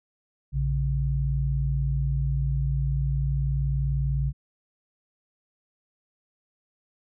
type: tone pair together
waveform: sine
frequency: 58.27 / 138.59 Hz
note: A#1 / C#3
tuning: 0 / 0 cents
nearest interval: octave + minor third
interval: 1500 cents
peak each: -25 dBFS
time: 0.52-4.33 s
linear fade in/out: 50 ms
effects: none